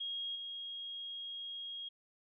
sine tone with level steps, 3271 Hz, G#7, 27 cents flat, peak -37 / -41 dBFS, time 0-1.89 s, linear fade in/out 10 ms, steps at 0.35 s, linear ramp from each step 10 ms, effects none

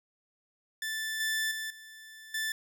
sawtooth tone with level steps, 1760 Hz, A6, in tune, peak -29 / -25 / -31 / -44 / -27 dBFS, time 0.82-2.52 s, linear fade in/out 2 ms, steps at 1.2 / 1.51 / 1.7 / 2.34 s, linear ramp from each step 5 ms, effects none

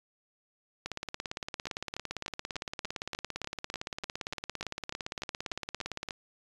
two click trains, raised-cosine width 0.2 ms, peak -18 / -19 dBFS, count 93 / 16, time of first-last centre 0.86-6.087 / 1.67-6.108 s, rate 17.6 / 3.38 Hz, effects resampled to 24000 Hz

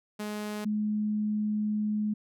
sawtooth / sine tone pair in turn, 210 / 211.5 Hz, G#3 / G#3, +19 / +32 cents, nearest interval unison, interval 13 cents, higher second, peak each -29 / -26 dBFS, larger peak second, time 0.19-0.65 / 0.65-2.14 s, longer second, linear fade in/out 10 ms, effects none

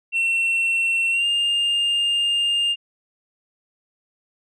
sine tone with pitch glide, 2710 to 2812 Hz, E7 to F7, +47 to +11 cents, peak -15 dBFS, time 0.12-2.76 s, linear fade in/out 50 ms, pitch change +64 cents, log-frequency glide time 1.11-1.26 s, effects tanh soft clip ceiling -17 dBFS

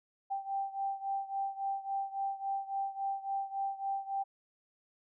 sine beating tone pair, 784 / 787.6 Hz, G5 / G5, 0 / +8 cents, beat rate 3.6 Hz, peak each -35 / -38 dBFS, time 0.3-4.24 s, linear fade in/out 20 ms, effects none

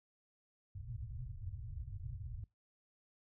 white low-pass noise, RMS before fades -45 dBFS, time 0.75-2.44 s, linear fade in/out 2 ms, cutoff 130 Hz, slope 96 dB/octave, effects noise-tail reverb RT60 0.2 s tail -23 dB re dry

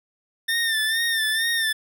25% pulse tone with vibrato, 1800 Hz, A6, 39 cents sharp, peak -17 dBFS, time 0.48-1.73 s, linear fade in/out 10 ms, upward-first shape sine, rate 2.2 Hz, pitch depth 58 cents each way, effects none

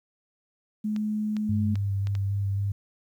sine tone, 212.8 Hz, G#3, 42 cents sharp, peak -25 dBFS, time 0.84-1.75 s, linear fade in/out 10 ms
clicks, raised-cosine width 0.2 ms, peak -24 dBFS, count 5, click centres 0.963 / 1.367 / 1.756 / 2.071 / 2.152 s
sine tone with vibrato, 99.4 Hz, G2, 25 cents sharp, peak -24 dBFS, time 1.49-2.72 s, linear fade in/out 5 ms, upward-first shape square, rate 3.7 Hz, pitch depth 14 cents each way
effects 10-bit

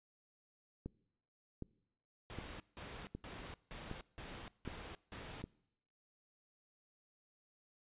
click train, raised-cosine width 3 ms, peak -30 dBFS, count 7, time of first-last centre 0.86-5.44 s, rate 1.31 Hz
pink noise bursts, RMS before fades -49 dBFS, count 7, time 2.3-5.42 s, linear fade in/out 0 ms, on 300 ms, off 170 ms
effects noise-tail reverb RT60 0.8 s tail -23 dB re dry + resampled to 8000 Hz

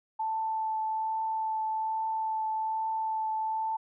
sine tone with vibrato, 880 Hz, A5, in tune, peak -28 dBFS, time 0.19-3.77 s, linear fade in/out 10 ms, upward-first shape triangle, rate 1.2 Hz, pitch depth 11 cents each way, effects none

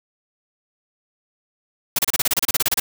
white noise bursts, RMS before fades -18 dBFS, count 15, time 1.96-2.8 s, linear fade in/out 5 ms, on 28 ms, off 30 ms, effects none

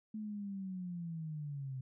sine linear sweep, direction down, 217.8 to 128.3 Hz, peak -39 dBFS, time 0.14-1.81 s, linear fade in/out 5 ms, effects none

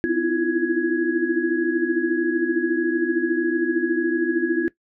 sine tone cluster, 253.7 / 314.4 / 329.4 / 342.8 / 1668 Hz, B3 / D#4 / E4 / F4 / G#6, +47 / +18 / -1 / -32 / +7 cents, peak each -28 / -28 / -24 / -22 / -27 dBFS, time 0.04-4.68 s, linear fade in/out 0 ms, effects noise-tail reverb RT60 0.1 s tail -18 dB re dry

